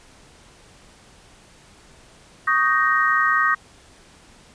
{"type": "chord", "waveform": "sine", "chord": "Eb dominant seventh", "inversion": "third", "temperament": "just", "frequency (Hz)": [1120.1, 1244.5, 1555.6, 1866.8], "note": ["Db6", "Eb6", "G6", "Bb6"], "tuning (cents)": [18, 0, -14, 2], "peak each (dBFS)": [-24, -20, -23, -20], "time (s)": [2.47, 3.55], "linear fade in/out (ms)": 10, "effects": ["pink hiss -50 dBFS RMS until 4.54 s", "resampled to 22050 Hz"]}